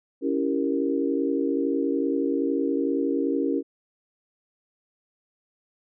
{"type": "chord", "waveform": "sine", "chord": "C# diminished seventh", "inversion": "none", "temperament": "equal with one note detuned", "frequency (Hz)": [278.9, 329.6, 392, 466.2], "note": ["C#4", "E4", "G4", "Bb4"], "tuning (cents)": [11, 0, 0, 0], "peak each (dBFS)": [-25, -28, -29, -29], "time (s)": [0.21, 3.63], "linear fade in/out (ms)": 50, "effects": []}